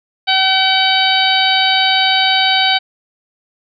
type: harmonic tone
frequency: 762 Hz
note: G5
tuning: 49 cents flat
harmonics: 1 / 2 / 3 / 4 / 5 / 6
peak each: -16 / -19 / -19 / -16 / -17 / -20 dBFS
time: 0.27-2.79 s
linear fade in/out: 20 ms
effects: none